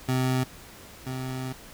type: tone pair in turn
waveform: 25% pulse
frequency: 129 / 129.63 Hz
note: C3 / C3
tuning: -24 / -16 cents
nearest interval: unison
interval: 8 cents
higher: second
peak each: -19 / -27 dBFS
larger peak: first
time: 0.08-0.44 / 1.06-1.53 s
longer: second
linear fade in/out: 10 ms
effects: pink hiss -47 dBFS RMS until 1.73 s